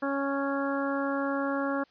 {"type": "harmonic tone", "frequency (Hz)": 277.2, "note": "C#4", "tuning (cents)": 0, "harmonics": [1, 2, 3, 4, 5, 6], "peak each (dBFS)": [-30, -32, -38, -36, -36, -39], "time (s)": [0.02, 1.84], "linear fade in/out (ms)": 10, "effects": ["white hiss -63 dBFS RMS until 1.9 s", "resampled to 11025 Hz"]}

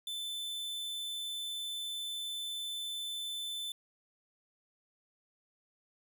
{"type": "tone", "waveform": "45% pulse", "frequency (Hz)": 3523, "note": "A7", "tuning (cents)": 1, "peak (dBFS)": -37, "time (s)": [0.07, 3.72], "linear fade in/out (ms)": 2, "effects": []}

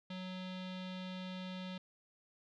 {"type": "tone with low-pass filter", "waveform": "square", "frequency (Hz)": 185, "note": "F#3", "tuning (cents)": 0, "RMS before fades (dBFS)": -44, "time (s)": [0.1, 1.78], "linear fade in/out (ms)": 5, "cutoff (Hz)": 3600, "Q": 3.9, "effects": []}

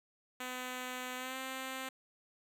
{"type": "tone with pitch glide", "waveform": "5% pulse", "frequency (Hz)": [252.7, 262.5], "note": ["B3", "C4"], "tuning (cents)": [40, 6], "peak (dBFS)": -28, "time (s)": [0.4, 1.89], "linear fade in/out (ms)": 5, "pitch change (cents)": 66, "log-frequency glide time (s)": [1.16, 1.37], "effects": []}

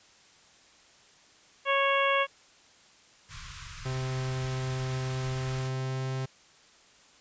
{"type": "harmonic tone", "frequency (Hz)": 552, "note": "C#5", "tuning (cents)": -7, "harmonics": [1, 2, 3, 4, 5, 6], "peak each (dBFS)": [-28, -27, -32, -31, -32, -36], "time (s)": [1.65, 2.27], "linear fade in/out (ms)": 50}
{"type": "band-stop noise", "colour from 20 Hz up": "pink", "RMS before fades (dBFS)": -43, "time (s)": [3.28, 5.71], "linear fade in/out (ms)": 50, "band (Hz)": [160, 1000], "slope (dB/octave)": 96}
{"type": "tone with pitch glide", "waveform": "45% pulse", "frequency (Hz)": [130, 131.51], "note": ["C3", "C3"], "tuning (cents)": [-11, 9], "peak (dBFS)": -30, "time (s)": [3.85, 6.26], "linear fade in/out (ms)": 10, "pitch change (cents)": 20, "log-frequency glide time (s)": [5.25, 6.14]}
{"effects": ["white hiss -58 dBFS RMS until 7.2 s", "resampled to 16000 Hz"]}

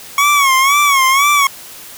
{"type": "tone with vibrato", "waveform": "25% pulse", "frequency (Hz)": 1108.7, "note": "C#6", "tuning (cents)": 0, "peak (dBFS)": -5, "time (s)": [0.18, 1.47], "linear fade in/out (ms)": 2, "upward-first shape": "sine", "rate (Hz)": 2, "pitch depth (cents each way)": 97, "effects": ["white hiss -34 dBFS RMS until 1.97 s"]}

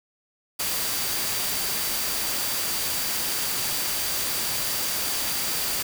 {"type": "tone in noise", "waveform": "sine", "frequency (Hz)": 4685, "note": "D8", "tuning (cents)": -5, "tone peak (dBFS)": -35, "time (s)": [0.59, 5.83], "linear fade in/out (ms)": 10, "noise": "white", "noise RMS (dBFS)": -27, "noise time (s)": [0.59, 5.83], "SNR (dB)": -11, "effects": []}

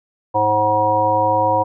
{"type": "harmonic tone", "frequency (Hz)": 106.2, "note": "G#2", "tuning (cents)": 39, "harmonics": [1, 3, 5, 7, 9], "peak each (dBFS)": [-27, -27, -19, -20, -16], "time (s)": [0.34, 1.64], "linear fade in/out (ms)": 20, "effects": []}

